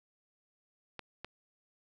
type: clicks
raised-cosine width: 0.3 ms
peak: -25 dBFS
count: 2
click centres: 0.993 / 1.246 s
effects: none